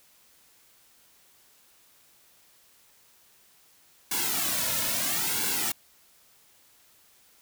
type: noise with flanger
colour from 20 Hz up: white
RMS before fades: -28 dBFS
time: 4.11-5.72 s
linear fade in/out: 5 ms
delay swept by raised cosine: 1.6 to 2.6 ms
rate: 0.76 Hz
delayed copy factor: -0.85
effects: white hiss -60 dBFS RMS until 7.41 s